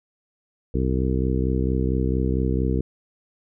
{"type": "harmonic tone", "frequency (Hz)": 64.4, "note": "C2", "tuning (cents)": -27, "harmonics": [1, 2, 3, 4, 5, 6, 7], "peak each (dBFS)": [-23, -26, -28, -29, -30, -31, -31], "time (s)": [0.74, 2.81], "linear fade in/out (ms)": 5, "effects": []}